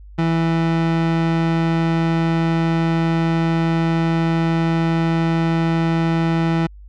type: tone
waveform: 30% pulse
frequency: 164.81 Hz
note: E3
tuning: in tune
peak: -13 dBFS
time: 0.18-6.67 s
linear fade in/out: 10 ms
effects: added 50 Hz sine -37 dBFS peak until 6.88 s + low-pass 3000 Hz 12 dB/octave